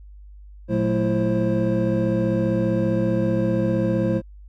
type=tone cluster; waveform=triangle; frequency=117.6 / 182.9 / 218.2 / 333.4 / 529 Hz; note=A#2 / F#3 / A3 / E4 / C5; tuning=+16 / -20 / -14 / +20 / +19 cents; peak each=-23 dBFS; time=0.68-4.22 s; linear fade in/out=50 ms; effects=added 50 Hz sine -40 dBFS peak until 4.48 s